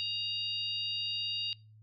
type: harmonic tone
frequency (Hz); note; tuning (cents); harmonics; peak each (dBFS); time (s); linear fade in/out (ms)
941; A#5; +16; 3 / 4 / 5; -35 / -37 / -39; 0-1.53; 0
effects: noise-tail reverb RT60 0.3 s tail -24 dB re dry + added 108 Hz sine -54 dBFS peak until 1.82 s